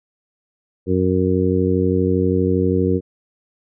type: harmonic tone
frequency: 92.5 Hz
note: F#2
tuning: in tune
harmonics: 1 / 2 / 3 / 4 / 5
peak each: -21 / -21 / -21 / -21 / -21 dBFS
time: 0.86-3.01 s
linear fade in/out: 50 ms
effects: none